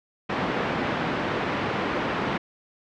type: band-pass noise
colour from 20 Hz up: pink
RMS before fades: -27 dBFS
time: 0.29-2.38 s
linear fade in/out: 10 ms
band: 170 to 2200 Hz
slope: 12 dB/octave
effects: low-pass 5000 Hz 12 dB/octave